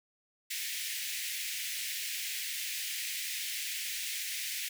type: high-pass noise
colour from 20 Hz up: pink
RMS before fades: -37 dBFS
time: 0.5-4.69 s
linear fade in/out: 10 ms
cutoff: 1900 Hz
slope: 48 dB/octave
effects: none